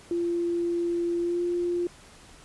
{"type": "tone with pitch glide", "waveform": "sine", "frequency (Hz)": [343.8, 349.6], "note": ["F4", "F4"], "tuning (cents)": [-27, 2], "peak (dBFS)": -24, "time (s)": [0.11, 1.87], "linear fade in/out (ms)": 2, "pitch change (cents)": 29, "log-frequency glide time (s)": [1.19, 1.41], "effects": ["pink hiss -51 dBFS RMS until 2.44 s", "resampled to 24000 Hz"]}